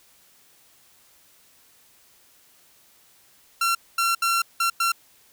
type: tone bursts at uneven times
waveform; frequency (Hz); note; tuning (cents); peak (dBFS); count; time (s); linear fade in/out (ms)
sawtooth; 1363; F6; -43; -16; 5; 3.61-3.75 / 3.98-4.15 / 4.22-4.42 / 4.6-4.7 / 4.8-4.92; 5
effects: white hiss -57 dBFS RMS until 5.32 s